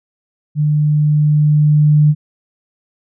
sine tone with level ramp, 150 Hz, D3, 37 cents sharp, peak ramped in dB -11 to -6 dBFS, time 0.55-2.15 s, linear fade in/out 50 ms, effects none

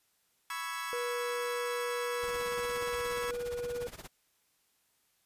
30% pulse chord, C# minor seventh, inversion third, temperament equal with one note detuned, 987.8 / 1108.7 / 1318.5 / 1667.9 Hz, B5 / C#6 / E6 / G#6, 0 / 0 / 0 / +7 cents, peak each -39 dBFS, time 0.5-3.31 s, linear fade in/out 2 ms
triangle tone, 483.8 Hz, B4, 36 cents flat, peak -32 dBFS, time 0.93-3.87 s, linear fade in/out 0 ms
pink noise with tremolo, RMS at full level -44 dBFS, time 2.22-4.08 s, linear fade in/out 20 ms, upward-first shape sine, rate 17 Hz, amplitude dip 85%
effects white hiss -73 dBFS RMS until 5.25 s + resampled to 32000 Hz

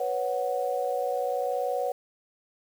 sine chord, B suspended second, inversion none, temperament equal, 493.9 / 554.4 / 740 Hz, B4 / C#5 / F#5, 0 / 0 / 0 cents, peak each -30 dBFS, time 0-1.92 s, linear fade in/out 5 ms, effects 8-bit

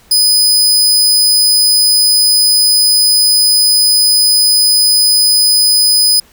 sawtooth tone, 5000 Hz, D#8, 8 cents sharp, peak -4 dBFS, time 0.11-6.2 s, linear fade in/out 5 ms, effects pink hiss -46 dBFS RMS until 6.32 s

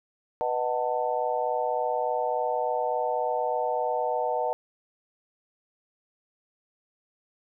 sine chord, B dominant seventh, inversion none, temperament just, 493.9 / 617.4 / 740.8 / 889 Hz, B4 / D#5 / F#5 / A5, 0 / -14 / +2 / +18 cents, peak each -30 dBFS, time 0.41-4.53 s, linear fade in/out 0 ms, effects none

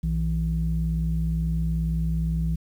sine tone pair together, 60.61 / 162.8 Hz, B1 / E3, -32 / -21 cents, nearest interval octave + perfect fourth, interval 1711 cents, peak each -24 dBFS, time 0.03-2.56 s, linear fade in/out 10 ms, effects tanh soft clip ceiling -15 dBFS + 9-bit

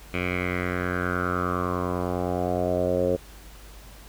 10% pulse tone with low-pass filter sweep, 89.8 Hz, F2, 49 cents sharp, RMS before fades -26 dBFS, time 0.13-3.17 s, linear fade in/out 20 ms, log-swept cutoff 2500 to 510 Hz, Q 5.4, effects added 50 Hz sine -45 dBFS peak until 4.08 s + pink hiss -49 dBFS RMS until 4.08 s

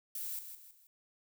violet noise with echo, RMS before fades -40 dBFS, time 0.15-0.39 s, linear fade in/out 2 ms, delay 160 ms, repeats 3, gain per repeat -8 dB, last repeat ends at 0.87 s, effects none

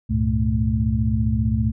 sine tone cluster, 70.2 / 102.4 / 117.6 / 219 Hz, C#2 / G#2 / A#2 / A3, +22 / -24 / +16 / -8 cents, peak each -23 dBFS, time 0.09-1.72 s, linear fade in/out 20 ms, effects none

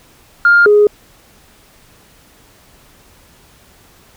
sine tone pair in turn, 1405 / 416 Hz, F6 / G#4, +10 / +3 cents, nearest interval octave + major sixth, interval 2107 cents, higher first, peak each -4 dBFS, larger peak neither, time 0.45-0.66 / 0.66-0.87 s, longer neither, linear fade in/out 2 ms, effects tanh soft clip ceiling -1 dBFS + pink hiss -47 dBFS RMS until 4.16 s

